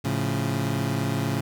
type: chord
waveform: 25% pulse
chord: A augmented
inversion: none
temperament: equal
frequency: 110 / 138.59 / 174.61 Hz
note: A2 / C#3 / E#3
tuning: 0 / 0 / 0 cents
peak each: -24 / -23 / -29 dBFS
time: 0.04-1.41 s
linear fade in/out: 10 ms
effects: none